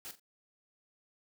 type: noise with echo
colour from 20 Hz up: white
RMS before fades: -44 dBFS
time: 0.05-0.11 s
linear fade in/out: 0 ms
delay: 43 ms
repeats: 2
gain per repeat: -12 dB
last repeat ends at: 0.196 s
effects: none